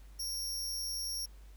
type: tone with amplitude modulation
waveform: sawtooth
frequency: 5570 Hz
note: F8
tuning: 5 cents flat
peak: -29 dBFS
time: 0.19-1.26 s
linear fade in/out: 10 ms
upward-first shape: sine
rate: 239 Hz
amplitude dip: 85%
effects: added 50 Hz sine -50 dBFS peak until 1.56 s + pink hiss -65 dBFS RMS until 1.56 s